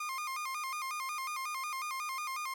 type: tone with vibrato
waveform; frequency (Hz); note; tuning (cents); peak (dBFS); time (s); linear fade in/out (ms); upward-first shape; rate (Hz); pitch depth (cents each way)
30% pulse; 1136; C#6; +42; -33; 0-2.54; 5; square; 5.5; 120
effects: none

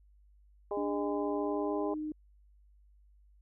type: harmonic tone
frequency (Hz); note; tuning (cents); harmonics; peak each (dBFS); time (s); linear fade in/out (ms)
204.2; G#3; -29; 2 / 3 / 4 / 5; -34 / -38 / -40 / -42; 0.71-1.94; 2
type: tone with pitch glide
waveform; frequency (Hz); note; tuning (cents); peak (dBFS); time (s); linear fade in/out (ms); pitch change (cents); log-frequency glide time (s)
sine; 293.7 to 306.2; D4 to D#4; 0 to -28; -34; 0.77-2.12; 2; +72; 1.35-1.91
effects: added 50 Hz sine -59 dBFS peak until 3.41 s

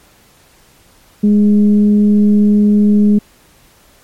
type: tone with frequency modulation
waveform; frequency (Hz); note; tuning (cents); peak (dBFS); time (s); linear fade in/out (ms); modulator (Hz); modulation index
sine; 207.7; G#3; 0; -6; 1.23-3.19; 10; 207; 0.36
effects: pink hiss -48 dBFS RMS until 4.03 s + MP3 64 kbps

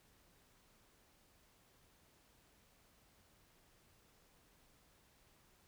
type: silence
effects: pink hiss -70 dBFS RMS until 5.67 s

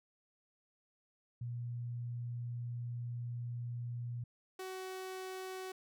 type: tone pair in turn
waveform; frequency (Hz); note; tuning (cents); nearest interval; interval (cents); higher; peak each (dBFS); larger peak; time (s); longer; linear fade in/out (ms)
sine / sawtooth; 120 / 375.2; B2 / F#4; -49 / +24; octave + minor sixth; 1973; second; -38 / -38; neither; 1.41-4.24 / 4.59-5.72; first; 5
effects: none

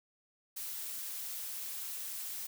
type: noise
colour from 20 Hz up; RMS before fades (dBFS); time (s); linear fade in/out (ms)
blue; -41; 0.56-2.47; 10
effects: none

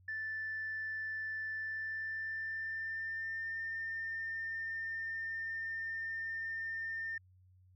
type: tone with pitch glide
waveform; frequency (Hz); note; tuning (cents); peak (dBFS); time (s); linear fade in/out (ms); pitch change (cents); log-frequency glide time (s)
sine; 1760 to 1806.3; A6 to A6; 0 to +45; -36; 0.08-7.18; 5; +45; 1.54-3.57
effects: tanh soft clip ceiling -32 dBFS + added 92 Hz sine -61 dBFS peak until 7.75 s

